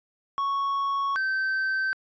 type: tone pair in turn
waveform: triangle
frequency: 1108.7 / 1548.7 Hz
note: C#6 / G6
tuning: 0 / -21 cents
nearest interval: tritone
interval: 579 cents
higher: second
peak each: -22 dBFS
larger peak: neither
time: 0.38-1.16 / 1.16-1.93 s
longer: first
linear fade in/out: 0 ms
effects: resampled to 16000 Hz